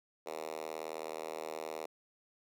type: tone with high-pass filter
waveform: 5% pulse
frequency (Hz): 79.1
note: D#2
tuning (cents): +29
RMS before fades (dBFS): -42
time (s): 0.26-1.86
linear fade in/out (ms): 5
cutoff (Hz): 470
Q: 2
effects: none